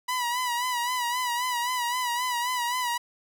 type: tone with vibrato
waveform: sawtooth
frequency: 980 Hz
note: B5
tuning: 14 cents flat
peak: -22 dBFS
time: 0.08-2.98 s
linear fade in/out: 10 ms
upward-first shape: sine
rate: 3.8 Hz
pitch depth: 60 cents each way
effects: none